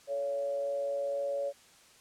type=tone with frequency modulation; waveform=sine; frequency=562 Hz; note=C#5; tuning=24 cents sharp; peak=-30 dBFS; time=0.07-1.53 s; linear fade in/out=50 ms; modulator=122 Hz; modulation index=0.39; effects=white hiss -59 dBFS RMS until 2 s + low-pass 9000 Hz 12 dB/octave